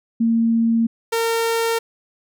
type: tone pair in turn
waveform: sine / sawtooth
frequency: 228.9 / 457.8 Hz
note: A#3 / A#4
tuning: -31 / -31 cents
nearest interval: octave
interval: 1200 cents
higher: second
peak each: -14 dBFS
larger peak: neither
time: 0.2-0.87 / 1.12-1.79 s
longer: neither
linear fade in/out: 10 ms
effects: none